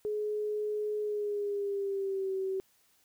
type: tone with pitch glide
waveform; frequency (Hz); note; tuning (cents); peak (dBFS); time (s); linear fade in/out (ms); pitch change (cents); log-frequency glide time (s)
sine; 421.8 to 382.3; G#4 to G4; +27 to -43; -30; 0.05-2.6; 0; -170; 1.01-2.33
effects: white hiss -68 dBFS RMS until 3.04 s